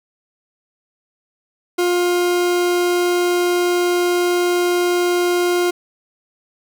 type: tone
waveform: 40% pulse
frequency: 353.6 Hz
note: F4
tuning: 22 cents sharp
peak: -14 dBFS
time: 1.78-5.71 s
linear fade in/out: 10 ms
effects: none